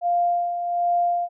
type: tone with tremolo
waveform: sine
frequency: 698.5 Hz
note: F5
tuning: in tune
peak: -17 dBFS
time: 0.01-1.29 s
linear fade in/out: 50 ms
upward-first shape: sine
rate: 1.3 Hz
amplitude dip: 55%
effects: none